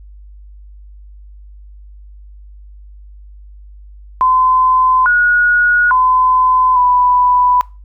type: tone with pitch steps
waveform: sine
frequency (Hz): 1024 / 1451 / 1018 / 992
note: C6 / F#6 / C6 / B5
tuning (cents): -38 / -34 / -48 / +7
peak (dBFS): -8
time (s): 4.21-7.61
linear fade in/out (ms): 0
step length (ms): 850
effects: noise-tail reverb RT60 0.3 s tail -22 dB re dry + added 50 Hz sine -34 dBFS peak until 7.84 s